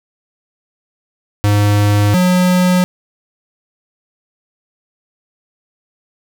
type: tone pair in turn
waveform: square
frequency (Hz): 103.1 / 181.23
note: G#2 / F#3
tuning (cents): -12 / -36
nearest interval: minor seventh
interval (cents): 976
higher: second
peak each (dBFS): -10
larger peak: neither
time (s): 1.44-2.14 / 2.14-2.84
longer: neither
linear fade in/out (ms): 0
effects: none